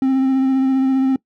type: tone with vibrato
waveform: triangle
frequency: 264.9 Hz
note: C4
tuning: 22 cents sharp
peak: -11 dBFS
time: 0.02-1.16 s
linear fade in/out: 2 ms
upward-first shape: sine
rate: 15 Hz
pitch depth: 19 cents each way
effects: noise-tail reverb RT60 0.1 s tail -22 dB re dry